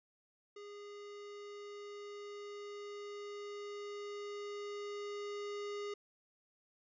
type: tone with level ramp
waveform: square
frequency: 410 Hz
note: G#4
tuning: 22 cents flat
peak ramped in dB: -49 to -40 dBFS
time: 0.56-5.94 s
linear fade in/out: 5 ms
effects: resampled to 16000 Hz